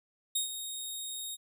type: tone with ADSR envelope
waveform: 15% pulse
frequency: 3729 Hz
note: A#7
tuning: in tune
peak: -20 dBFS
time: 0.35-1.37 s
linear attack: 8 ms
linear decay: 120 ms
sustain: -10 dB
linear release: 32 ms
effects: none